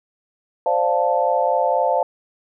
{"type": "chord", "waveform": "sine", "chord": "D minor seventh", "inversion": "third", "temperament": "equal", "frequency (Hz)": [523.3, 587.3, 698.5, 880], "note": ["C5", "D5", "F5", "A5"], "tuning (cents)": [0, 0, 0, 0], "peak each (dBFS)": [-21, -22, -21, -21], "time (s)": [0.66, 2.03], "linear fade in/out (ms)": 2, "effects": []}